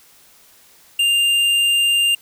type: tone with hard clipping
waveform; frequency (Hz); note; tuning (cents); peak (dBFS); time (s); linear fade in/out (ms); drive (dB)
triangle; 2798; F7; +3; -15; 0.99-2.15; 5; 12
effects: white hiss -50 dBFS RMS until 2.21 s